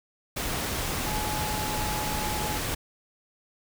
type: tone in noise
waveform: sine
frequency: 849 Hz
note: G#5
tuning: 38 cents sharp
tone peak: -33 dBFS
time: 1.06-2.58 s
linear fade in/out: 10 ms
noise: pink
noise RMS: -30 dBFS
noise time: 0.36-2.75 s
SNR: -6 dB
effects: none